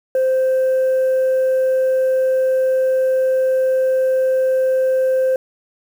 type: tone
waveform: sine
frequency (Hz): 521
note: C5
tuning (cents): -7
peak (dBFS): -11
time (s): 0.15-5.36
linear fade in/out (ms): 2
effects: tanh soft clip ceiling -12 dBFS + 7-bit